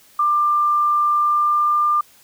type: tone with pitch glide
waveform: sine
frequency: 1190 to 1196.9 Hz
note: D6 to D6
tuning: +22 to +32 cents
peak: -14 dBFS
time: 0.19-2.01 s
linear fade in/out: 5 ms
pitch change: +10 cents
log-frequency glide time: 1.09-1.85 s
effects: white hiss -51 dBFS RMS until 2.23 s